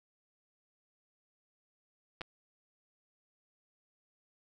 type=clicks; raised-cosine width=0.3 ms; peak=-24 dBFS; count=2; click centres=2.21 / 2.216 s; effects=none